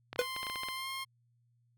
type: clicks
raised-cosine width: 0.3 ms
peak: -24 dBFS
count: 10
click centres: 0.13 / 0.16 / 0.215 / 0.364 / 0.431 / 0.468 / 0.499 / 0.558 / 0.634 / 0.686 s
type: tone with pitch glide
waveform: 15% pulse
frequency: 1046.5 to 1066.6 Hz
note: C6 to C6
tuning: 0 to +33 cents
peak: -31 dBFS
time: 0.18-1.05 s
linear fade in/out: 20 ms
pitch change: +33 cents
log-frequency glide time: 0.73-0.88 s
type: tone with exponential decay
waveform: square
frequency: 493.9 Hz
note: B4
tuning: in tune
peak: -23 dBFS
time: 0.19-0.27 s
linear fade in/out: 1 ms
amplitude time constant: 17 ms
effects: added 119 Hz sine -68 dBFS peak until 1.77 s